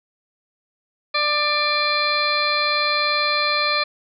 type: harmonic tone with a mistuned harmonic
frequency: 593 Hz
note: D5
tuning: 17 cents sharp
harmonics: 1 / 2 / 3 / 4 / 6 / 7 / 8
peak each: -27 / -23 / -28 / -23 / -31 / -23 / -33 dBFS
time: 1.14-3.84 s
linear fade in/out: 10 ms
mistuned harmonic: 6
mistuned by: -43 cents
effects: none